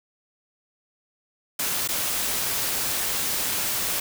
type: noise with dropouts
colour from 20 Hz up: white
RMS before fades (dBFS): -26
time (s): 1.59-4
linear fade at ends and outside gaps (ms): 5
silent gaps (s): 1.877-1.887
effects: none